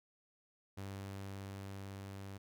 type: tone with level ramp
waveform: sawtooth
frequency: 98 Hz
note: G2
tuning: in tune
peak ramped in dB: -39 to -42 dBFS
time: 0.77-2.38 s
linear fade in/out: 10 ms
effects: none